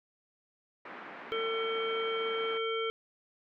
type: band-pass noise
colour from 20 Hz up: white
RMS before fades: -46 dBFS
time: 0.85-2.58 s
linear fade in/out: 5 ms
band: 200 to 2000 Hz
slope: 24 dB/octave
type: harmonic tone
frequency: 450 Hz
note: A4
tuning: 39 cents sharp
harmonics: 1 / 3 / 5 / 7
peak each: -32 / -37 / -39 / -40 dBFS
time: 1.32-2.9 s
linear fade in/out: 0 ms
effects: none